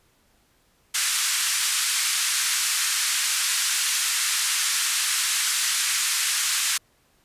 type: band-pass noise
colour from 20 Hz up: white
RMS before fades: -24 dBFS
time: 0.94-6.78 s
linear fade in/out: 10 ms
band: 1300 to 10000 Hz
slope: 24 dB/octave
effects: pink hiss -63 dBFS RMS until 7.24 s + resampled to 32000 Hz